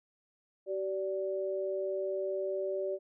sine tone pair together, 382.4 / 582 Hz, G4 / D5, -43 / -16 cents, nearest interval perfect fifth, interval 727 cents, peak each -34 / -34 dBFS, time 0.66-2.99 s, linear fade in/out 50 ms, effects none

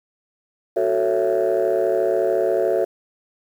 sine chord, F# minor seventh, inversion none, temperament just, 370 / 444 / 555 / 666 Hz, F#4 / A4 / C#5 / E5, 0 / +16 / +2 / +18 cents, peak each -21 dBFS, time 0.76-2.85 s, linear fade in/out 10 ms, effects tanh soft clip ceiling -11 dBFS + 8-bit

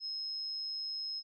sine tone, 5150 Hz, E8, 41 cents flat, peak -36 dBFS, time 0-1.23 s, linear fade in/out 50 ms, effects none

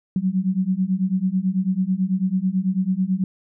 sine beating tone pair, 182.6 / 191.7 Hz, F#3 / G3, -23 / -38 cents, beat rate 9.1 Hz, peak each -22 / -21 dBFS, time 0.16-3.24 s, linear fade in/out 2 ms, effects none

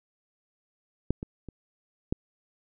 clicks, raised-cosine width 3 ms, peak -11 / -21 / -27 / -13 dBFS, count 4, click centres 1.106 / 1.229 / 1.487 / 2.125 s, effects none

